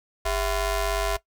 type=ring-modulated tone; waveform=sawtooth; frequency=355.3 Hz; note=F4; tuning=30 cents sharp; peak=-16 dBFS; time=0.25-1.17 s; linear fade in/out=10 ms; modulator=307 Hz; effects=noise-tail reverb RT60 0.1 s tail -18 dB re dry